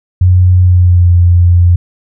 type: tone with pitch glide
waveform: sine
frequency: 90.9 to 87.65 Hz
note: F#2 to F2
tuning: -30 to +7 cents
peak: -3 dBFS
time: 0.21-1.76 s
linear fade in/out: 5 ms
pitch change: -63 cents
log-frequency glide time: 0.6-1.11 s
effects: none